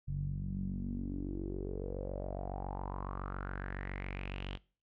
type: tone with low-pass filter sweep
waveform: sawtooth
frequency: 47.19 Hz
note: F#1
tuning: 35 cents sharp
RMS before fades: -39 dBFS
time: 0.07-4.58 s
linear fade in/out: 20 ms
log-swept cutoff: 130 to 3200 Hz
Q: 6.1
effects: noise-tail reverb RT60 0.4 s tail -23 dB re dry